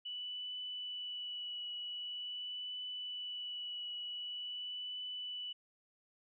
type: tone with vibrato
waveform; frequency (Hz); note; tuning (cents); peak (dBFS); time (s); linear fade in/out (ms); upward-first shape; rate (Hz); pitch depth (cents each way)
sine; 2960; F#7; 0; -40; 0.05-5.53; 10; triangle; 0.45; 17
effects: none